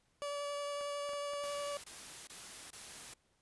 30% pulse tone with vibrato, 575 Hz, D5, 37 cents flat, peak -35 dBFS, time 0.22-1.77 s, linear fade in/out 0 ms, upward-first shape sine, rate 11 Hz, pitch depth 9 cents each way
clicks, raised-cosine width 0.5 ms, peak -37 dBFS, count 5, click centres 0.811 / 1.092 / 1.134 / 1.335 / 1.44 s
white noise bursts, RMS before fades -49 dBFS, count 4, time 1.43-3.139 s, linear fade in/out 5 ms, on 410 ms, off 23 ms
effects pink hiss -75 dBFS RMS until 3.41 s + resampled to 24000 Hz

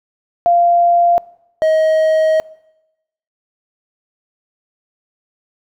sine / triangle tone pair in turn, 693 / 631.6 Hz, F5 / D#5, -14 / +26 cents, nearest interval major second, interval 160 cents, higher first, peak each -8 dBFS, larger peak neither, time 0.46-1.18 / 1.62-2.4 s, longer second, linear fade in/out 0 ms, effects noise-tail reverb RT60 0.9 s tail -23 dB re dry

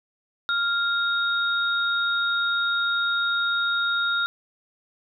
sine tone pair together, 1396.9 / 3729 Hz, F6 / A#7, 0 / 0 cents, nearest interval octave + perfect fourth, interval 1700 cents, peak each -22 / -27 dBFS, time 0.49-4.26 s, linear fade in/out 0 ms, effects none

